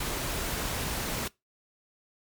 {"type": "noise", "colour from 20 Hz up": "pink", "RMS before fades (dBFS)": -32, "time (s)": [0, 1.28], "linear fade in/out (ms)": 5, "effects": ["noise-tail reverb RT60 0.2 s tail -22 dB re dry", "MP3 96 kbps"]}